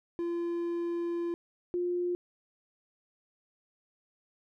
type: tone pair in turn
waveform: triangle / sine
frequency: 342.6 / 353.7 Hz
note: F4 / F4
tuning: -33 / +22 cents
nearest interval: minor second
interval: 55 cents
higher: second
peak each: -28 dBFS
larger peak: neither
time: 0.19-1.34 / 1.74-2.15 s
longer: first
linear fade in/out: 0 ms
effects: none